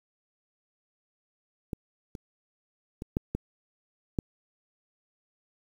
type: clicks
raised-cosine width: 3 ms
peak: -19 / -26 / -23 / -13 / -16 / -14 dBFS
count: 6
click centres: 1.732 / 2.152 / 3.021 / 3.169 / 3.35 / 4.188 s
effects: 8-bit